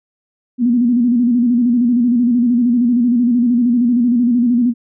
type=tone with vibrato; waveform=sine; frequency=241.2 Hz; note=B3; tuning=41 cents flat; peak=-10 dBFS; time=0.58-4.74 s; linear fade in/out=50 ms; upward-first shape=square; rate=13 Hz; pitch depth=61 cents each way; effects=none